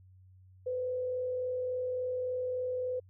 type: tone with frequency modulation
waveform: sine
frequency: 504 Hz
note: B4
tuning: 35 cents sharp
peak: -31 dBFS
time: 0.66-3 s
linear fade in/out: 10 ms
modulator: 43.5 Hz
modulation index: 0.25
effects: added 93 Hz sine -55 dBFS peak until 3.09 s